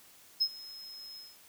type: tone with ADSR envelope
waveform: triangle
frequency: 5150 Hz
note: E8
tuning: 41 cents flat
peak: -21 dBFS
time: 0.4-1.38 s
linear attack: 18 ms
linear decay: 61 ms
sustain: -22 dB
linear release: 210 ms
effects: tanh soft clip ceiling -18 dBFS + white hiss -58 dBFS RMS until 1.48 s